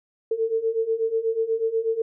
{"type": "beating tone pair", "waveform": "sine", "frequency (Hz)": [444.9, 453.1], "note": ["A4", "A#4"], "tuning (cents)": [19, -49], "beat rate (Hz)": 8.2, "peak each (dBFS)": [-26, -23], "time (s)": [0.31, 2.02], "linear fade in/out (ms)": 5, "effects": []}